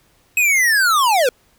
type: linear sweep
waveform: square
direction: down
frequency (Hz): 2569 to 466.2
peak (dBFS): -13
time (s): 0.37-1.29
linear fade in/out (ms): 2
effects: pink hiss -57 dBFS RMS until 1.58 s